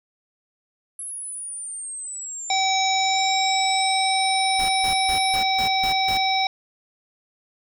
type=exponential two-way sweep; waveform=sine; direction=down then up; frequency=10890 to 6645 to 10890 Hz; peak=-30 dBFS; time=0.99-5.36 s; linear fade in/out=2 ms; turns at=2.78 s
type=harmonic tone; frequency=766 Hz; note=G5; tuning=40 cents flat; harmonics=1 / 3 / 5 / 7; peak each=-21 / -26 / -25 / -28 dBFS; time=2.5-6.47 s; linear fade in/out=2 ms
type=noise bursts; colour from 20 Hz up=pink; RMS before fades=-33 dBFS; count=7; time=4.59-6.176 s; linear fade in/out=5 ms; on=98 ms; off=150 ms
effects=none